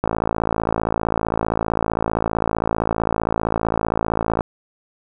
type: click train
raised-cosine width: 1 ms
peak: -5 dBFS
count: 243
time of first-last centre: 0.04-4.408 s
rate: 55.4 Hz
effects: none